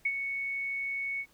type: tone with ADSR envelope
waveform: sine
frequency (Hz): 2217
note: C#7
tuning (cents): 0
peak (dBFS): -24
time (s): 0.05-1.26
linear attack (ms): 7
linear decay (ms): 54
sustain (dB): -7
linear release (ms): 61
effects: pink hiss -64 dBFS RMS until 1.33 s